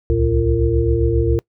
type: tone cluster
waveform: sine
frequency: 65.7 / 73.1 / 113.8 / 341.8 / 457.8 Hz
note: C2 / D2 / A#2 / F4 / A#4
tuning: +8 / -7 / -41 / -37 / -31 cents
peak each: -20 dBFS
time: 0.1-1.39 s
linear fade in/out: 0 ms
effects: noise-tail reverb RT60 0.1 s tail -24 dB re dry